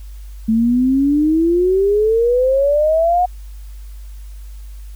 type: exponential sweep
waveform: sine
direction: up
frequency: 218.8 to 732 Hz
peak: -11 dBFS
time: 0.48-3.26 s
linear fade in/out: 10 ms
effects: added 50 Hz sine -30 dBFS peak until 4.95 s + white hiss -51 dBFS RMS until 4.95 s